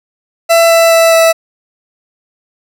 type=tone with pitch steps; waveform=40% pulse; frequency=668 / 664.2 / 660.3 / 656.5 Hz; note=E5 / E5 / E5 / E5; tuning=+23 / +13 / +3 / -7 cents; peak=-4 dBFS; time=0.49-1.33 s; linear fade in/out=20 ms; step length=210 ms; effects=none